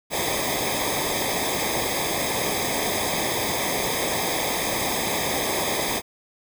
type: noise with comb filter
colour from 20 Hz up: pink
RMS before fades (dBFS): -25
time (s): 0.1-6.02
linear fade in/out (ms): 50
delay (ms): 0.7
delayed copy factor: -0.95
effects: none